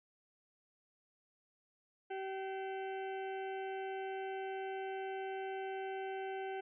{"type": "harmonic tone with a mistuned harmonic", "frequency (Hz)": 384.4, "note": "G4", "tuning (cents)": -34, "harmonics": [1, 2, 4, 5, 6, 7, 8], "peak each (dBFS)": [-41, -43, -50, -57, -59, -58, -60], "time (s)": [2.1, 6.61], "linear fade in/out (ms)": 10, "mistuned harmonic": 5, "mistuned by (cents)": 120, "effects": []}